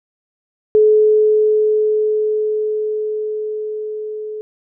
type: tone with level ramp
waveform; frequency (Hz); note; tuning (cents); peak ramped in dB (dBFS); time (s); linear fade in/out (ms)
sine; 428.3; A4; -47; -7 to -24; 0.75-4.41; 0
effects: none